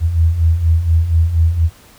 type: beating tone pair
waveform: sine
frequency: 79.3 / 83.5 Hz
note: D#2 / E2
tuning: +33 / +23 cents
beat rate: 4.2 Hz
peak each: -17 / -11 dBFS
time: 0-1.7 s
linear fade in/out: 50 ms
effects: pink hiss -45 dBFS RMS until 1.98 s